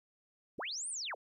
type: linear two-way sweep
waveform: sine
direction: up then down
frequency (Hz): 39 to 9460 to 310.2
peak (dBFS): -37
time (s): 0.58-1.15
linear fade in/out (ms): 10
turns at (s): 0.89
effects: 13-bit